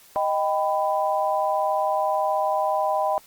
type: chord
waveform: sine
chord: Eb augmented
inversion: none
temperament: equal with one note detuned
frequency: 622.3 / 784 / 997.5 Hz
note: Eb5 / G5 / B5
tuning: 0 / 0 / +17 cents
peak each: -24 / -24 / -26 dBFS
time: 0.16-3.18 s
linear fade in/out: 0 ms
effects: white hiss -52 dBFS RMS until 3.26 s + Opus 48 kbps